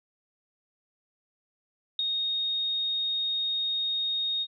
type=tone with ADSR envelope; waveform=sine; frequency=3720 Hz; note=A#7; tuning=4 cents flat; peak=-21 dBFS; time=1.99-4.47 s; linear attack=3 ms; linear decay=6 ms; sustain=-5 dB; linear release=52 ms; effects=none